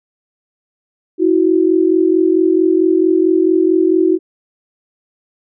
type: tone pair together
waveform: sine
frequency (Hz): 325.5 / 370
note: E4 / F#4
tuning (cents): -22 / 0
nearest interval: major second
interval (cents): 222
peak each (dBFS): -12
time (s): 1.18-4.19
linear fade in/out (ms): 50
effects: none